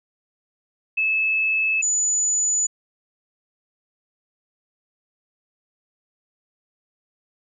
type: tone pair in turn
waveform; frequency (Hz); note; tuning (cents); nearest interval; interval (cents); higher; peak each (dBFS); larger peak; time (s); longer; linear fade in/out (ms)
sine; 2605 / 6955; E7 / A8; -21 / -21; octave + perfect fourth; 1700; second; -18; neither; 0.97-1.82 / 1.82-2.67; neither; 10
effects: none